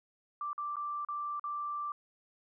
sine tone with dropouts, 1174.7 Hz, D6, in tune, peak -34 dBFS, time 0.41-1.92 s, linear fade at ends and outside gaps 2 ms, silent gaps 0.531-0.579 / 0.758-0.767 / 1.049-1.086 / 1.396-1.44 s, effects none

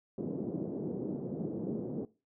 pink band-pass noise, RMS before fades -37 dBFS, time 0.18-2.05 s, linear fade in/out 2 ms, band 160 to 450 Hz, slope 24 dB/octave, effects noise-tail reverb RT60 0.3 s tail -20 dB re dry

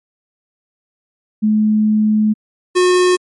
sine / square tone pair in turn, 214.2 / 362.3 Hz, A3 / F#4, -46 / -36 cents, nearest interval major sixth, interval 910 cents, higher second, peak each -10 dBFS, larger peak neither, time 1.42-2.34 / 2.75-3.17 s, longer first, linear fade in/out 20 ms, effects MP3 48 kbps

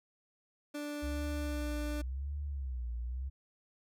30% pulse tone with pitch glide, 293.7 to 296.6 Hz, D4 to D4, 0 to +17 cents, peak -35 dBFS, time 0.74-2.02 s, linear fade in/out 10 ms, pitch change +17 cents, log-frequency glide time 0.99-1.67 s
sine tone with vibrato, 65.41 Hz, C2, in tune, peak -35 dBFS, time 1.02-3.3 s, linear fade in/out 20 ms, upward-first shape sine, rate 0.91 Hz, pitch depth 180 cents each way
effects none

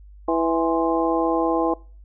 harmonic tone with a mistuned harmonic, 164.81 Hz, E3, in tune, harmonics 2 / 3 / 4 / 5 / 6, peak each -22 / -24 / -25 / -26 / -27 dBFS, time 0.28-1.74 s, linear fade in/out 5 ms, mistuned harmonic 6, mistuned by +100 cents, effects noise-tail reverb RT60 0.4 s tail -24 dB re dry + added 50 Hz sine -42 dBFS peak until 2.04 s

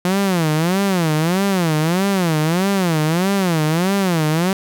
sawtooth tone with vibrato, 174.61 Hz, F3, in tune, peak -11 dBFS, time 0.05-4.53 s, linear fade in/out 2 ms, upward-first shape sine, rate 1.6 Hz, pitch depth 230 cents each way, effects none

